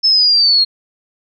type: linear sweep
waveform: sine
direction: down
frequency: 5274 to 4240 Hz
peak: -8 dBFS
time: 0.03-0.65 s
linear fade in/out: 20 ms
effects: none